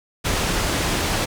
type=low-pass noise; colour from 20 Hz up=pink; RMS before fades=-22 dBFS; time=0.24-1.26 s; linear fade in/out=20 ms; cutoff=8900 Hz; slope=12 dB/octave; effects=none